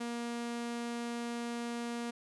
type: tone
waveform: sawtooth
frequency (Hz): 236.5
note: A#3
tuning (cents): +25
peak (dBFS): -32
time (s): 0-2.11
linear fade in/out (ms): 10
effects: resampled to 24000 Hz